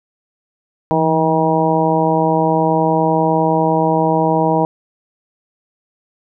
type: harmonic tone with a mistuned harmonic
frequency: 159.4 Hz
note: D#3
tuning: 42 cents sharp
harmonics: 1 / 2 / 3 / 4 / 5 / 6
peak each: -19 / -19 / -19 / -19 / -19 / -19 dBFS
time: 0.91-4.65 s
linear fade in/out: 0 ms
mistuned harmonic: 1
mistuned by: +66 cents
effects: none